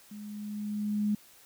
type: tone with level ramp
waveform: sine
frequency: 208.8 Hz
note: G#3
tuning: 10 cents sharp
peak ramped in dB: -41 to -24 dBFS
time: 0.11-1.15 s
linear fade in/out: 5 ms
effects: white hiss -57 dBFS RMS until 1.45 s